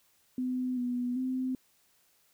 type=tone with pitch steps; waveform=sine; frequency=253.5 / 245.9 / 257.8 Hz; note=B3 / B3 / C4; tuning=+45 / -7 / -26 cents; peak=-29 dBFS; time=0.38-1.55 s; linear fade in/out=2 ms; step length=390 ms; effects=white hiss -68 dBFS RMS until 2.33 s